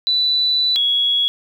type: tone pair in turn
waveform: sine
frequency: 3976 / 3343 Hz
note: B7 / G#7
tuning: +11 / +11 cents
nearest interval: minor third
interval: 300 cents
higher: first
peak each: -14 dBFS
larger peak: neither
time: 0.07-0.76 / 0.76-1.28 s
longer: first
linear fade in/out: 0 ms
effects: 8-bit